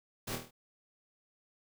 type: noise with echo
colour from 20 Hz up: pink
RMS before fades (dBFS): -39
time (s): 0.27-0.36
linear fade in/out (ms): 10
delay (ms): 25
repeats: 6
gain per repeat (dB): -4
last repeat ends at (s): 0.51
effects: none